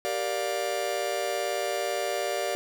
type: chord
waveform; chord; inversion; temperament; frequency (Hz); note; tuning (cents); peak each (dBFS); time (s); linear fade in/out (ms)
45% pulse; G minor seventh; none; just; 392 / 470.4 / 588 / 705.6; G4 / Bb4 / D5 / F5; 0 / +16 / +2 / +18; -34 / -35 / -31 / -33; 0.05-2.55; 0
effects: none